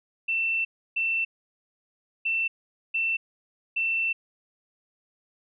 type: tone bursts at uneven times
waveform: sine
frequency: 2682 Hz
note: E7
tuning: 29 cents sharp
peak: -23 dBFS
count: 5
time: 0.28-0.65 / 0.96-1.25 / 2.25-2.48 / 2.94-3.17 / 3.76-4.13 s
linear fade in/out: 10 ms
effects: none